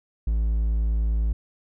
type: tone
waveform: triangle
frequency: 55 Hz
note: A1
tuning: in tune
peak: -18 dBFS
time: 0.27-1.33 s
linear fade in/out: 5 ms
effects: none